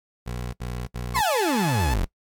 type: tone bursts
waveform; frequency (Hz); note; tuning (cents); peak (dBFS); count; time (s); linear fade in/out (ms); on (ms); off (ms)
20% pulse; 60.9; B1; -24; -24; 3; 0.26-1.212; 10; 270; 71
type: exponential sweep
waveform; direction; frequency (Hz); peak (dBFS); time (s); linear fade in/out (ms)
35% pulse; down; 1146 to 36.44; -19; 1.14-2.06; 20
type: tone with vibrato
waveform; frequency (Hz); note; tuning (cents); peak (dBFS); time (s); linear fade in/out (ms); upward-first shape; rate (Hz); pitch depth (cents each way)
sawtooth; 859; A5; -42; -23; 1.16-1.94; 2; sine; 9.5; 37
effects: noise-tail reverb RT60 0.1 s tail -20 dB re dry + MP3 96 kbps